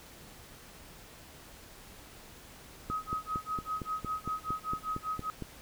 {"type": "click train", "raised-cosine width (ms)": 3, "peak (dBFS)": -24, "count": 12, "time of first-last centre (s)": [2.9, 5.423], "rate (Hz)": 4.36}
{"type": "tone with tremolo", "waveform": "sine", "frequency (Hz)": 1266, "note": "D#6", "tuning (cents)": 30, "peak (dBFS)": -30, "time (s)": [2.9, 5.3], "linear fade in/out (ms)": 0, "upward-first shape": "sine", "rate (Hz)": 5.1, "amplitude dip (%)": 100}
{"effects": ["pink hiss -52 dBFS RMS until 5.61 s"]}